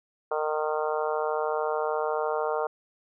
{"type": "harmonic tone", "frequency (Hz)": 153.6, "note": "D#3", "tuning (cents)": -22, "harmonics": [3, 4, 5, 6, 7, 8, 9], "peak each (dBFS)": [-29, -31, -33, -35, -36, -37, -38], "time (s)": [0.31, 2.67], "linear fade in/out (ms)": 5, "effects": []}